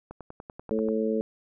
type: click train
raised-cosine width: 1 ms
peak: -26 dBFS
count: 9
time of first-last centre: 0.11-0.887 s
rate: 10.3 Hz
type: harmonic tone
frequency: 110 Hz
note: A2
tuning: in tune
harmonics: 2 / 3 / 4 / 5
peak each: -28 / -33 / -27 / -33 dBFS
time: 0.71-1.21 s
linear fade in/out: 0 ms
effects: none